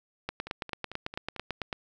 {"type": "two click trains", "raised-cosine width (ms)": 0.3, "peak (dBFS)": [-24, -16], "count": [5, 14], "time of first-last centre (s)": [[0.47, 1.363], [0.29, 1.728]], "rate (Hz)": [4.48, 9.04], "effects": []}